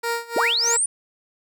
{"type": "tone with tremolo", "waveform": "15% pulse", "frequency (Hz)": 467, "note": "A#4", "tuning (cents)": 3, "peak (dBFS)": -15, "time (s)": [0.03, 0.77], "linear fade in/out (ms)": 10, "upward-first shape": "sine", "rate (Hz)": 3.2, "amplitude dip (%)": 90}
{"type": "linear sweep", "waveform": "sine", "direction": "up", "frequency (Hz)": [220, 9540], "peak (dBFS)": -18, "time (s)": [0.36, 0.86], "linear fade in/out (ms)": 5}
{"effects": []}